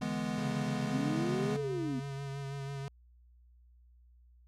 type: chord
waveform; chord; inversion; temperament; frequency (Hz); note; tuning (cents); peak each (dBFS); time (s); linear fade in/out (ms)
square; E dominant seventh; third; equal; 146.83 / 164.81 / 207.7 / 246.9; D3 / E3 / G#3 / B3; 0 / 0 / 0 / 0; -43 / -41 / -37 / -38; 0.01-1.57; 10
type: tone with vibrato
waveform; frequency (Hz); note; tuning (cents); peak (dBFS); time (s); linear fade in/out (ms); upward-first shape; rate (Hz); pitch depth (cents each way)
square; 138.6; C#3; 0; -38; 0.38-2.88; 0; sine; 6.1; 27
type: linear two-way sweep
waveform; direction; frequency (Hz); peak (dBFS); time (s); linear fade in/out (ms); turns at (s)
sine; up then down; 238.6 to 440 to 238.6; -33; 0.87-2; 10; 1.6
effects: added 60 Hz sine -58 dBFS peak until 4.47 s + low-pass 8000 Hz 12 dB/octave